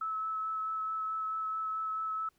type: tone with vibrato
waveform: sine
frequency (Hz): 1300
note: E6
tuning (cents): -24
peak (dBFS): -32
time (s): 0.01-2.29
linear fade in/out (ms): 5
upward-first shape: sine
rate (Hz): 4.6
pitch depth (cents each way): 11
effects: pink hiss -73 dBFS RMS until 2.38 s